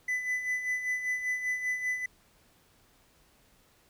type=tone with tremolo; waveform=triangle; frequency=2000 Hz; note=B6; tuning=21 cents sharp; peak=-25 dBFS; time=0.08-2.06 s; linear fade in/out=5 ms; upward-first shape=sine; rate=5.1 Hz; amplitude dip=60%; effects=pink hiss -64 dBFS RMS until 3.89 s